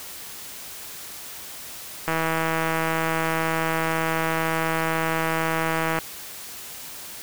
click train, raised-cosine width 0.5 ms, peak -9 dBFS, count 634, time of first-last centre 2.08-5.987 s, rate 162 Hz, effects white hiss -38 dBFS RMS until 7.22 s

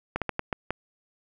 slowing click train, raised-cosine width 0.5 ms, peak -12 dBFS, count 6, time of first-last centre 0.16-0.706 s, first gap 57 ms, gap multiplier 1.33, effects none

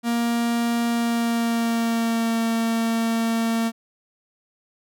45% pulse tone with pitch glide, 234.8 to 227.9 Hz, A#3 to A#3, +13 to -39 cents, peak -20 dBFS, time 0.03-3.72 s, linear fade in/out 50 ms, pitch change -52 cents, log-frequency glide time 0.87-2.4 s, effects none

